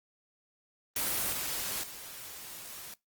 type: noise with level steps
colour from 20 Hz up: white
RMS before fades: -31 / -35 / -45 dBFS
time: 0.96-2.94 s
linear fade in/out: 2 ms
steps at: 1.32 / 1.82 s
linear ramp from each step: 20 ms
effects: noise-tail reverb RT60 0.2 s tail -23 dB re dry + Opus 24 kbps